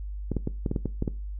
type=clicks; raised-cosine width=3 ms; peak=-14 dBFS; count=9; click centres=0.317 / 0.367 / 0.474 / 0.662 / 0.714 / 0.762 / 0.857 / 1.024 / 1.078 s; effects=noise-tail reverb RT60 0.3 s tail -19 dB re dry + added 50 Hz sine -32 dBFS peak until 1.39 s